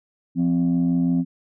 sine tone pair together, 172.8 / 258.9 Hz, F3 / C4, -18 / -18 cents, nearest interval perfect fifth, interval 700 cents, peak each -19 / -18 dBFS, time 0.35-1.25 s, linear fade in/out 50 ms, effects tanh soft clip ceiling -13 dBFS

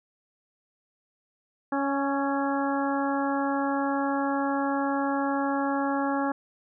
harmonic tone with a mistuned harmonic, 277.9 Hz, C#4, 4 cents sharp, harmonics 1 / 2 / 3 / 4 / 5 / 6, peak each -27 / -32 / -30 / -34 / -36 / -37 dBFS, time 1.72-6.32 s, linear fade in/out 5 ms, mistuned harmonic 5, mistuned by -24 cents, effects none

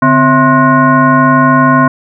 sine tone with frequency modulation, 659.3 Hz, E5, in tune, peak -4 dBFS, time 0.02-1.88 s, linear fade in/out 5 ms, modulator 402 Hz, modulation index 1.9, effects none

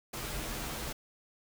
pink noise with comb filter, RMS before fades -38 dBFS, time 0.13-0.93 s, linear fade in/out 10 ms, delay 11 ms, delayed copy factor -0.6, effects none

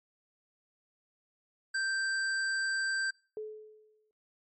square tone, 1568 Hz, G6, in tune, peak -30 dBFS, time 1.74-3.11 s, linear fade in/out 10 ms
sine tone with exponential decay, 430 Hz, A4, 40 cents flat, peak -34 dBFS, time 3.37-4.11 s, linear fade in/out 1 ms, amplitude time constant 160 ms
effects noise-tail reverb RT60 0.4 s tail -25 dB re dry + MP3 32 kbps

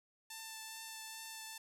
5% pulse tone with vibrato, 887 Hz, A5, 14 cents sharp, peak -34 dBFS, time 0.3-1.58 s, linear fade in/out 5 ms, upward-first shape triangle, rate 2.4 Hz, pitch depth 13 cents each way, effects none

